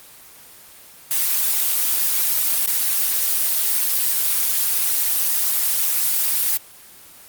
blue noise with dropouts, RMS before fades -19 dBFS, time 1.11-6.57 s, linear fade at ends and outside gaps 0 ms, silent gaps 2.66-2.674 s, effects white hiss -44 dBFS RMS until 7.28 s + Opus 24 kbps

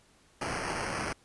blue noise with sample-and-hold, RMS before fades -34 dBFS, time 0.41-1.13 s, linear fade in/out 5 ms, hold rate 3675 Hz, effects pink hiss -63 dBFS RMS until 1.24 s + resampled to 24000 Hz

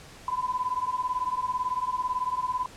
sine beating tone pair, 997 / 1015 Hz, B5 / B5, +16 / +47 cents, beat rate 18 Hz, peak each -29 dBFS, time 0.28-2.66 s, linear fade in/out 2 ms, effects pink hiss -48 dBFS RMS until 2.76 s + low-pass 9000 Hz 12 dB/octave

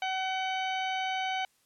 harmonic tone, 756 Hz, F#5, 37 cents sharp, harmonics 1 / 2 / 3 / 4 / 5 / 6 / 8, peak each -31 / -39 / -37 / -38 / -46 / -54 / -53 dBFS, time 0.02-1.45 s, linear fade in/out 2 ms, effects white hiss -69 dBFS RMS until 1.65 s + low-pass 12000 Hz 12 dB/octave

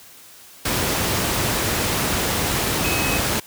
sine tone in noise, 2554 Hz, D#7, 45 cents sharp, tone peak -25 dBFS, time 2.84-3.18 s, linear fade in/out 5 ms, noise pink, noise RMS -21 dBFS, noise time 0.65-3.4 s, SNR -7 dB, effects white hiss -45 dBFS RMS until 3.46 s + high-pass 60 Hz 12 dB/octave

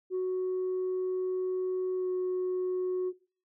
sine tone with pitch glide, 370 to 367 Hz, F#4 to F#4, 0 to -14 cents, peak -26 dBFS, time 0.1-3.13 s, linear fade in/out 50 ms, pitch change -14 cents, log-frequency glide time 1.96-2.09 s, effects noise-tail reverb RT60 0.4 s tail -21 dB re dry + tanh soft clip ceiling -26 dBFS

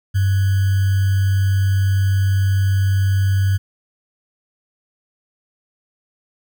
sine tone with sample-and-hold, 96.8 Hz, G2, 21 cents flat, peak -13 dBFS, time 0.14-3.58 s, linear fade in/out 20 ms, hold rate 1575 Hz, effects none

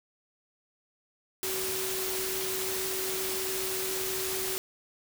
sine tone in noise, 378.3 Hz, F#4, 38 cents sharp, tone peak -35 dBFS, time 1.43-4.58 s, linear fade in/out 0 ms, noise white, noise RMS -33 dBFS, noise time 1.43-4.58 s, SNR -5 dB, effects none

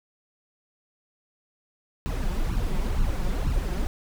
brown noise with flanger, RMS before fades -25 dBFS, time 2.06-3.87 s, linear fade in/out 0 ms, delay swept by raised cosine 0.71 to 5.61 ms, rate 2.1 Hz, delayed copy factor +0.85, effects none

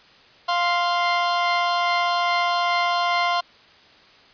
sawtooth tone pair together, 698.8 / 1047 Hz, F5 / C6, +1 / +1 cents, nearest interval perfect fifth, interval 700 cents, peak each -18 / -18 dBFS, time 0.48-3.41 s, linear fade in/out 10 ms, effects white hiss -51 dBFS RMS until 4.33 s + resampled to 11025 Hz

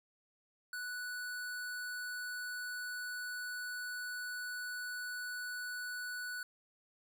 square tone, 1480 Hz, F#6, in tune, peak -40 dBFS, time 0.73-6.43 s, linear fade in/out 2 ms, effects none

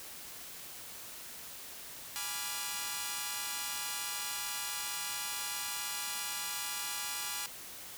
5% pulse chord, G# diminished seventh, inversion none, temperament equal, 830.6 / 987.8 / 1174.7 / 1396.9 Hz, G#5 / B5 / D6 / F6, 0 / 0 / 0 / 0 cents, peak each -30 dBFS, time 2.16-7.46 s, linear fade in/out 0 ms, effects white hiss -47 dBFS RMS until 7.97 s

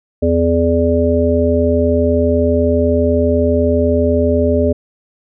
harmonic tone, 84 Hz, E2, 33 cents sharp, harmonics 1 / 3 / 5 / 7, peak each -16 / -16 / -16 / -16 dBFS, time 0.22-4.73 s, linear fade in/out 10 ms, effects none

